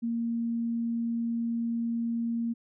sine tone, 232.3 Hz, A#3, 6 cents flat, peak -27 dBFS, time 0.02-2.54 s, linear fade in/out 20 ms, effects none

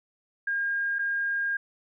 sine tone with dropouts, 1616 Hz, G#6, 48 cents flat, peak -25 dBFS, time 0.47-1.57 s, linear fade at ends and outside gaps 5 ms, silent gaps 0.986-0.991 s, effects none

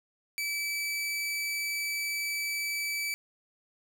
sawtooth tone, 2306 Hz, D7, 32 cents flat, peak -27 dBFS, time 0.38-3.14 s, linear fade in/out 0 ms, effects none

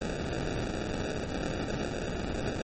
blue noise with sample-and-hold, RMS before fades -33 dBFS, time 0.01-2.62 s, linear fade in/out 5 ms, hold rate 1050 Hz, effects MP3 32 kbps

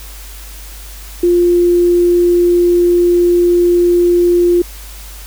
sine tone, 350 Hz, F4, 4 cents sharp, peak -7 dBFS, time 1.23-4.62 s, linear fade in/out 5 ms, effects added 50 Hz sine -30 dBFS peak until 5.26 s + white hiss -35 dBFS RMS until 5.26 s

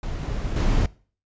brown noise with level steps, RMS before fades -29 / -27 / -20 dBFS, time 0.03-0.86 s, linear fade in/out 2 ms, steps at 0.23 / 0.56 s, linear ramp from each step 5 ms, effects noise-tail reverb RT60 0.4 s tail -21 dB re dry + resampled to 16000 Hz

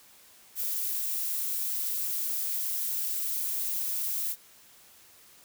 violet noise, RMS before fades -31 dBFS, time 0.55-4.36 s, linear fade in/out 50 ms, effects white hiss -56 dBFS RMS until 5.44 s

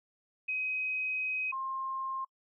sine tone pair in turn, 2525 / 1061.6 Hz, D#7 / C6, +25 / +25 cents, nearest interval octave + minor third, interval 1500 cents, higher first, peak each -30 / -33 dBFS, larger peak first, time 0.48-1.52 / 1.52-2.25 s, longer first, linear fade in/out 10 ms, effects noise-tail reverb RT60 0.1 s tail -26 dB re dry

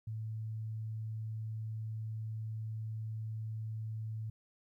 sine tone, 110 Hz, A2, in tune, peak -37 dBFS, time 0.07-4.3 s, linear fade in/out 5 ms, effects 13-bit

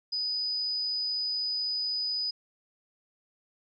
sine tone, 4978 Hz, D#8, in tune, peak -28 dBFS, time 0.12-2.31 s, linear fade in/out 10 ms, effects none

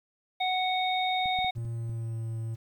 harmonic tone, 741 Hz, F#5, 2 cents sharp, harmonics 1 / 3 / 5, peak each -27 / -33 / -32 dBFS, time 0.4-1.51 s, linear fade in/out 10 ms
clicks, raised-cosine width 5 ms, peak -32 dBFS, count 6, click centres 1.258 / 1.389 / 1.446 / 1.58 / 1.651 / 1.896 s
triangle tone with pitch glide, 116 to 112.96 Hz, A#2 to A2, -8 to +46 cents, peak -29 dBFS, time 1.55-2.56 s, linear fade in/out 20 ms, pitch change -46 cents, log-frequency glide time 1.69-2.23 s
effects 10-bit

